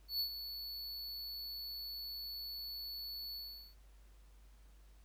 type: tone with ADSR envelope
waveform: square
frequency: 4435 Hz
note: C#8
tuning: in tune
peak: -33 dBFS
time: 0.08-3.75 s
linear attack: 120 ms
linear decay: 88 ms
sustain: -10 dB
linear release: 400 ms
effects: added 50 Hz sine -58 dBFS peak until 5.04 s + pink hiss -71 dBFS RMS until 5.04 s

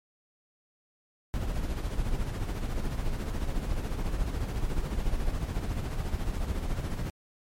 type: noise with tremolo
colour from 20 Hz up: brown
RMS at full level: -28 dBFS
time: 1.34-7.1 s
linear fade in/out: 0 ms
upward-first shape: sine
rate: 14 Hz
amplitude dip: 50%
effects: MP3 64 kbps

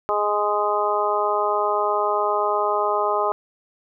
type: harmonic tone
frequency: 207.7 Hz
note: G#3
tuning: in tune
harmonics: 2 / 3 / 4 / 5 / 6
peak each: -25 / -25 / -25 / -25 / -25 dBFS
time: 0.09-3.32 s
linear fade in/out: 0 ms
effects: none

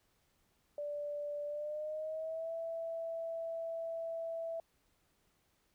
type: tone with pitch glide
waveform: sine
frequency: 585 to 660.4 Hz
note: D5 to E5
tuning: -7 to +3 cents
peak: -37 dBFS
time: 0.78-4.6 s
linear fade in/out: 2 ms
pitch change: +210 cents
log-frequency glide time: 1.46-2.52 s
effects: pink hiss -75 dBFS RMS until 5.74 s

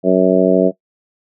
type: harmonic tone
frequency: 93.1 Hz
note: F#2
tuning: 11 cents sharp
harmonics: 2 / 3 / 4 / 5 / 6 / 7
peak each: -16 / -16 / -16 / -16 / -16 / -16 dBFS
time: 0.03-0.72 s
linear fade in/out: 50 ms
effects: noise-tail reverb RT60 0.1 s tail -19 dB re dry

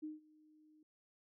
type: tone with ADSR envelope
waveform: sine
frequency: 307.8 Hz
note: D#4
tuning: 19 cents flat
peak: -40 dBFS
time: 0.02-0.83 s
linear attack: 20 ms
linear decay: 160 ms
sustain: -24 dB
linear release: 3 ms
effects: none

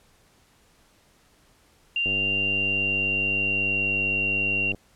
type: tone with pitch glide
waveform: sine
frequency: 2780 to 2758 Hz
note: F7 to F7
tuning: -9 to -22 cents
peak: -22 dBFS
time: 1.96-4.72 s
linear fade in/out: 2 ms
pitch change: -13 cents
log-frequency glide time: 2.27-3.95 s
type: click train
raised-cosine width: 2 ms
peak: -22 dBFS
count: 267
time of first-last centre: 2.06-4.747 s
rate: 99 Hz
effects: pink hiss -60 dBFS RMS until 4.95 s + low-pass 12000 Hz 12 dB/octave

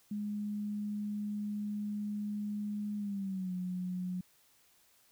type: tone with pitch glide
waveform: sine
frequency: 207.7 to 181.86 Hz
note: G#3 to F#3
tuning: 0 to -30 cents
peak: -34 dBFS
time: 0.11-4.21 s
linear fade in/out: 5 ms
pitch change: -230 cents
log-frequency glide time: 2.97-3.53 s
effects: white hiss -67 dBFS RMS until 5.11 s

